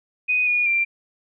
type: tone with pitch steps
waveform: sine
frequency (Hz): 2492 / 2445 / 2368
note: D#7 / D#7 / D7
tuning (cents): +2 / -31 / +14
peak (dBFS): -17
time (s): 0.28-0.85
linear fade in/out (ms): 20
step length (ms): 190
effects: none